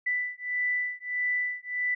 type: beating tone pair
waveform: sine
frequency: 1983 / 1984.6 Hz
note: B6 / B6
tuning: +7 / +8 cents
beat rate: 1.6 Hz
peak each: -30 dBFS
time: 0.06-1.95 s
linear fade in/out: 10 ms
effects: none